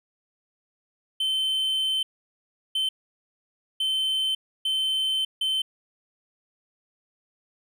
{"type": "tone bursts at uneven times", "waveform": "triangle", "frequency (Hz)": 3081, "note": "G7", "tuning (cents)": -31, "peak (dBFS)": -21, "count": 5, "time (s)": [[1.2, 2.03], [2.75, 2.89], [3.8, 4.35], [4.65, 5.25], [5.41, 5.62]], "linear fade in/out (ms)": 5, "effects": []}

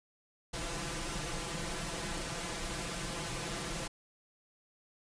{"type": "noise with comb filter", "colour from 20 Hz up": "pink", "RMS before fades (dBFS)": -38, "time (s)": [0.53, 3.88], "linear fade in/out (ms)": 10, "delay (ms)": 5.9, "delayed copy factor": 0.85, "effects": ["resampled to 22050 Hz"]}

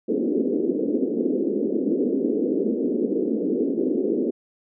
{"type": "band-pass noise", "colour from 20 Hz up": "pink", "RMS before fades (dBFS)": -23, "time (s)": [0.08, 4.31], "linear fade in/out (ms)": 10, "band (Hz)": [230, 460], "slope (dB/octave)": 48, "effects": []}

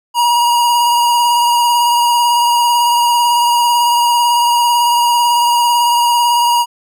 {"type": "tone with vibrato", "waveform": "square", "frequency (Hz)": 954, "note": "A#5", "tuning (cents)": 40, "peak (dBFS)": -10, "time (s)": [0.14, 6.66], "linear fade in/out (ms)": 50, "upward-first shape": "sine", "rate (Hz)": 18, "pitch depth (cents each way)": 21, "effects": []}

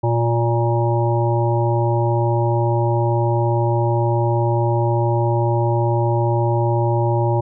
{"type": "harmonic tone with a mistuned harmonic", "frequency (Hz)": 117.8, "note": "A#2", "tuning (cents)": 19, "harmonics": [1, 3, 5, 7, 8], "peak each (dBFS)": [-17, -22, -24, -25, -26], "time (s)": [0.03, 7.41], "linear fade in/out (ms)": 10, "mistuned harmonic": 5, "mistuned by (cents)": -23, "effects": []}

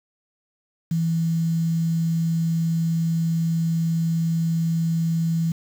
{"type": "tone with quantisation", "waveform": "sine", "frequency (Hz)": 164.8, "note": "E3", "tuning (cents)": 0, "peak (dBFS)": -19, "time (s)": [0.91, 5.52], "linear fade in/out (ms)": 5, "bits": 7, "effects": []}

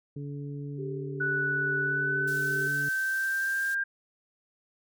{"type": "harmonic tone", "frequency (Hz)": 143, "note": "D3", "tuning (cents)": -46, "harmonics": [1, 2, 3], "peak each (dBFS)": [-35, -41, -45], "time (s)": [0.16, 2.89], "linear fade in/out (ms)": 5}
{"type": "tone with tremolo", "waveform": "sine", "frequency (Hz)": 392, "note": "G4", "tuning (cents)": 0, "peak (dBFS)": -34, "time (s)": [0.78, 2.68], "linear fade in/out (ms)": 10, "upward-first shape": "sine", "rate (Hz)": 2.3, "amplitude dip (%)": 35}
{"type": "tone with pitch glide", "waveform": "sine", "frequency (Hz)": [1480, 1595.4], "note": ["F#6", "G6"], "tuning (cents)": [0, 30], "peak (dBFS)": -26, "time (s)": [1.2, 3.84], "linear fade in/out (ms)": 10, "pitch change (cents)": 130, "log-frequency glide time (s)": [1.8, 3.68]}
{"type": "high-pass noise", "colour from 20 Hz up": "pink", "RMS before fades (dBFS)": -45, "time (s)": [2.27, 3.75], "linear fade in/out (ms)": 10, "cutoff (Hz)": 5400, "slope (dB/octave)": 12}
{"effects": []}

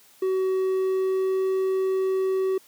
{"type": "tone with pitch glide", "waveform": "triangle", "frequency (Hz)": [377.2, 379.8], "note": ["F#4", "F#4"], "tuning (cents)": [33, 45], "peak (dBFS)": -19, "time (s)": [0.22, 2.58], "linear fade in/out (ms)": 5, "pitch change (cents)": 12, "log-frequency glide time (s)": [0.47, 1.48], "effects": ["white hiss -55 dBFS RMS until 2.67 s", "high-pass 150 Hz 12 dB/octave"]}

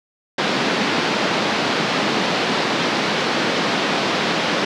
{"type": "band-pass noise", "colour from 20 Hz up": "pink", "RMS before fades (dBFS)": -20, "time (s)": [0.38, 4.65], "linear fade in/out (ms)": 5, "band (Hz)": [180, 4700], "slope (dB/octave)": 24, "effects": []}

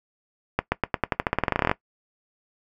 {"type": "accelerating click train", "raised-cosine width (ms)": 0.5, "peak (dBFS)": -5, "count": 20, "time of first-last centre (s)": [0.59, 1.714], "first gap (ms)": 130, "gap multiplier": 0.9, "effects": ["noise-tail reverb RT60 0.1 s tail -18 dB re dry"]}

